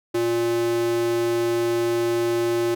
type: tone with high-pass filter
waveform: square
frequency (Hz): 117.1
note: A#2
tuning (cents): +8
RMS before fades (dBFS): -22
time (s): 0.14-2.75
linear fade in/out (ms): 10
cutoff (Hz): 300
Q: 4.6
effects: none